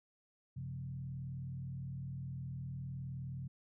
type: tone with frequency modulation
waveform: sine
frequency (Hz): 132.4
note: C3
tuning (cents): +21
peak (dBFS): -40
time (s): 0.56-3.48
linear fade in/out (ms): 10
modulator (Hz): 39.5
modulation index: 0.8
effects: none